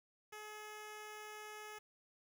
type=tone; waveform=10% pulse; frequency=424.7 Hz; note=G#4; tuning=39 cents sharp; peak=-40 dBFS; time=0.32-1.79 s; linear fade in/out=10 ms; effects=11-bit